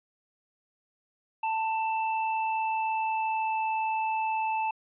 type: tone with pitch glide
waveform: square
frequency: 886 to 880.4 Hz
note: A5 to A5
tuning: +12 to +1 cents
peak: -27 dBFS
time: 1.43-4.71 s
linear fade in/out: 5 ms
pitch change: -11 cents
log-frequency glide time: 1.89-3.71 s
effects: resampled to 8000 Hz